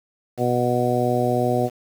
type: harmonic tone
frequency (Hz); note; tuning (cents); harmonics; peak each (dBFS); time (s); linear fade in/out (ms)
122.8; B2; -9; 1 / 2 / 3 / 4 / 5 / 6; -25 / -25 / -25 / -25 / -25 / -25; 0.37-1.7; 50
effects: 7-bit